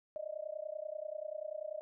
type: tone with amplitude modulation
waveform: sine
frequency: 615 Hz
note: D#5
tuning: 20 cents flat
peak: -35 dBFS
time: 0.16-1.81 s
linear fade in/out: 0 ms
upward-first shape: sine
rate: 30.3 Hz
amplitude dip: 95%
effects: none